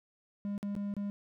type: tone with dropouts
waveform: triangle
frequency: 202.4 Hz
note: G#3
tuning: 44 cents flat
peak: -31 dBFS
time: 0.45-1.1 s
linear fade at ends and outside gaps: 0 ms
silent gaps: 0.579-0.629 / 0.752-0.764 / 0.939-0.966 s
effects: none